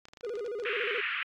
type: clicks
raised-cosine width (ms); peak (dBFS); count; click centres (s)
0.2; -31; 12; 0.054 / 0.085 / 0.135 / 0.172 / 0.209 / 0.248 / 0.294 / 0.355 / 0.394 / 0.463 / 0.599 / 0.637
type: tone with vibrato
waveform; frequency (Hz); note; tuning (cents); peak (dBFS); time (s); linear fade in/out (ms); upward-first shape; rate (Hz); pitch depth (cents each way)
triangle; 445.1; A4; +20; -31; 0.23-1.01; 10; square; 14; 140
type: band-pass noise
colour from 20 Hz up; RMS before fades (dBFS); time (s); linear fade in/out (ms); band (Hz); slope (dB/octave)
white; -33; 0.65-1.23; 2; 1300 to 2800; 48
effects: AAC 64 kbps